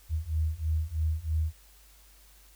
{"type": "beating tone pair", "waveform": "sine", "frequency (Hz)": [77.3, 80.4], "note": ["D#2", "E2"], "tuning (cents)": [-11, -43], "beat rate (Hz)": 3.1, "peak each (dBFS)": [-30, -29], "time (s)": [0.09, 1.53], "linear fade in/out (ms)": 50, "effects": ["added 50 Hz sine -56 dBFS peak until 2.55 s", "white hiss -59 dBFS RMS until 2.55 s"]}